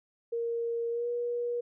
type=tone with pitch glide; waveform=sine; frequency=466.2 to 479.6 Hz; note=A#4 to A#4; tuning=0 to +49 cents; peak=-29 dBFS; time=0.32-1.61 s; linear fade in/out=10 ms; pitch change=+49 cents; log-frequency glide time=0.9-1.08 s; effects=none